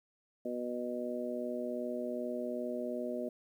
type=harmonic tone; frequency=122.6 Hz; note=B2; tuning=12 cents flat; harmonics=2 / 3 / 4 / 5; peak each=-39 / -41 / -42 / -39 dBFS; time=0.45-3.29 s; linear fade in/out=5 ms; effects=11-bit